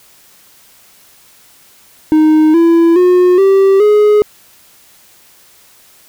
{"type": "tone with pitch steps", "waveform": "triangle", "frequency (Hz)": [310.5, 334.7, 360.8, 389, 419.3], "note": ["D#4", "E4", "F#4", "G4", "G#4"], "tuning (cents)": [-3, 26, -44, -13, 17], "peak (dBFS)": -3, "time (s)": [2.12, 4.22], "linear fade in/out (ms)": 0, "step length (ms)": 420, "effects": ["white hiss -45 dBFS RMS until 6.08 s"]}